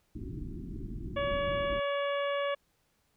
pink low-pass noise, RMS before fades -39 dBFS, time 0.15-1.8 s, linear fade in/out 10 ms, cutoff 380 Hz, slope 96 dB/octave
harmonic tone, 566 Hz, C#5, 36 cents sharp, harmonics 1 / 2 / 3 / 4 / 5 / 6, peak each -30 / -36 / -40 / -42 / -44 / -46 dBFS, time 1.16-2.55 s, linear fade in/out 10 ms
effects pink hiss -73 dBFS RMS until 3.16 s

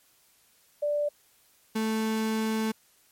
sine / 35% pulse tone pair in turn, 587.3 / 220 Hz, D5 / A3, 0 / 0 cents, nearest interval octave + perfect fourth, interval 1700 cents, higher first, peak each -24 dBFS, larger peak neither, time 0.82-1.09 / 1.75-2.72 s, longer second, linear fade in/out 10 ms, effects white hiss -63 dBFS RMS until 3.11 s + MP3 64 kbps

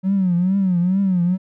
triangle tone with vibrato, 185 Hz, F#3, in tune, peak -11 dBFS, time 0.03-1.38 s, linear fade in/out 50 ms, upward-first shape triangle, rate 2.3 Hz, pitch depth 140 cents each way, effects tanh soft clip ceiling -12 dBFS

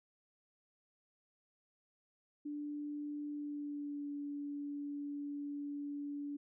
sine tone with pitch glide, 293.7 to 287.8 Hz, D4 to D4, 0 to -35 cents, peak -39 dBFS, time 2.45-6.37 s, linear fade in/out 10 ms, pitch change -35 cents, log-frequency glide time 3.29-4.1 s, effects none

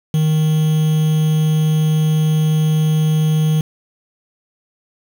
triangle tone with quantisation, 155.7 Hz, D#3, 2 cents sharp, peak -10 dBFS, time 0.14-3.61 s, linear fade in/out 2 ms, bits 5, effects none

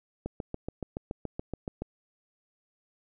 click train, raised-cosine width 2 ms, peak -20 dBFS, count 12, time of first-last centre 0.26-1.82 s, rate 7.05 Hz, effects none

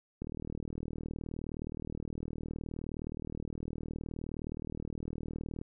click train, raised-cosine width 3 ms, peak -26 dBFS, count 213, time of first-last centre 0.22-5.614 s, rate 39.3 Hz, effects none

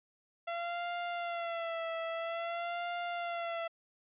sawtooth tone with vibrato, 678 Hz, E5, 49 cents sharp, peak -31 dBFS, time 0.47-3.68 s, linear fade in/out 10 ms, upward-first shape sine, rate 0.5 Hz, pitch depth 52 cents each way, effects resampled to 8000 Hz

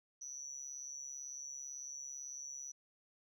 sine tone with amplitude modulation, 5920 Hz, F#8, in tune, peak -39 dBFS, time 0.21-2.72 s, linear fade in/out 10 ms, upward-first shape sine, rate 138 Hz, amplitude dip 95%, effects tanh soft clip ceiling -38 dBFS

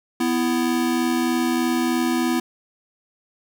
square tone pair together, 248.5 / 331.7 Hz, B3 / E4, +11 / +11 cents, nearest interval perfect fourth, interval 500 cents, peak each -22 / -23 dBFS, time 0.2-2.4 s, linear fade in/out 5 ms, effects 9-bit

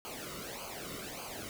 pink noise with flanger, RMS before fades -43 dBFS, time 0.05-1.49 s, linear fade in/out 0 ms, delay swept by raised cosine 0.54 to 1.23 ms, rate 1.7 Hz, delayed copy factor -0.8, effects none

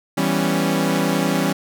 sawtooth chord, C# half-diminished seventh, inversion first, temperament equal, 164.81 / 196 / 246.9 / 277.2 Hz, E3 / G3 / B3 / C#4, 0 / 0 / 0 / 0 cents, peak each -19 / -18 / -23 / -18 dBFS, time 0.17-1.53 s, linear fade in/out 10 ms, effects none

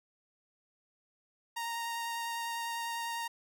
sawtooth tone with vibrato, 930 Hz, A#5, 4 cents flat, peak -31 dBFS, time 1.56-3.28 s, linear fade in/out 10 ms, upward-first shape triangle, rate 10 Hz, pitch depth 13 cents each way, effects none

